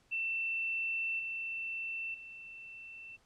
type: tone with level steps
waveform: sine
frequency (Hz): 2681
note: E7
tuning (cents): +29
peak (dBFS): -32 / -36 / -46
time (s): 0.11-3.17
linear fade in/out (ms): 20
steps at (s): 1.19 / 2.14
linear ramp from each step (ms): 5
effects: pink hiss -69 dBFS RMS until 3.25 s + low-pass 8000 Hz 12 dB/octave